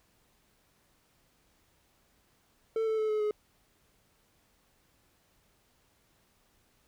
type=tone with pitch steps; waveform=triangle; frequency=446 / 439.9 / 433.8 / 427.8 / 421.9 Hz; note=A4 / A4 / A4 / A4 / G#4; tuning=+23 / 0 / -25 / -49 / +27 cents; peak=-25 dBFS; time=2.76-3.31 s; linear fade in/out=2 ms; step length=110 ms; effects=pink hiss -69 dBFS RMS until 6.87 s